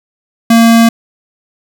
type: tone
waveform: square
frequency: 229.5 Hz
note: A#3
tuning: 27 cents flat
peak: -4 dBFS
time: 0.5-0.89 s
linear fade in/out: 5 ms
effects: none